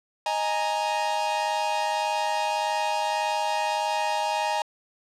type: chord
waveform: 45% pulse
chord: D# suspended fourth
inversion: none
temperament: equal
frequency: 622.3 / 830.6 / 932.3 Hz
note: D#5 / G#5 / A#5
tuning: 0 / 0 / 0 cents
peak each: -31 / -27 / -28 dBFS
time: 0.26-4.62 s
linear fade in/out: 2 ms
effects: low-pass 7000 Hz 12 dB/octave